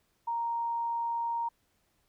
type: tone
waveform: sine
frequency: 932.3 Hz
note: A#5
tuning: in tune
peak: -29 dBFS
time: 0.27-1.49 s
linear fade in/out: 10 ms
effects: pink hiss -73 dBFS RMS until 2.08 s